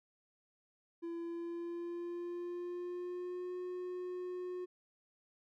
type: tone with pitch glide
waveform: triangle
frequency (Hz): 337.6 to 361.8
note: E4 to F#4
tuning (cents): +41 to -39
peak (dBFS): -37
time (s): 1.02-4.66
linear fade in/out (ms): 20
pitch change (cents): +120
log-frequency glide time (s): 1.18-3.56
effects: none